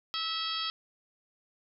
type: harmonic tone with a mistuned harmonic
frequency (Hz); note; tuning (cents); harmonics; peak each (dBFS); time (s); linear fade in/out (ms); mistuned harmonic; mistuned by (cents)
651; E5; -22; 2 / 3 / 4 / 5 / 6 / 7 / 8; -37 / -45 / -44 / -35 / -39 / -39 / -41; 0.14-0.7; 0; 8; -18
effects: none